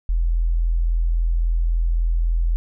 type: tone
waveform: sine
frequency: 41.83 Hz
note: E1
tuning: 26 cents sharp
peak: -16 dBFS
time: 0.09-2.56 s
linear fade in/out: 0 ms
effects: none